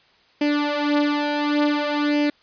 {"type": "tone with flanger", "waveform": "sawtooth", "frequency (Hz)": 293.7, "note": "D4", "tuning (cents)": 0, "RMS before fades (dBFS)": -21, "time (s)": [0.41, 2.3], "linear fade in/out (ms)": 5, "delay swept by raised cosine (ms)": [0.38, 4.68], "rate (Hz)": 0.56, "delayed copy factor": 0.75, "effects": ["white hiss -57 dBFS RMS until 2.42 s", "resampled to 11025 Hz"]}